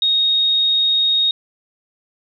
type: tone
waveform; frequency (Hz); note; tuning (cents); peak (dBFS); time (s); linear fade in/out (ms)
sine; 3735; A#7; +3; -13; 0.02-1.31; 2
effects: none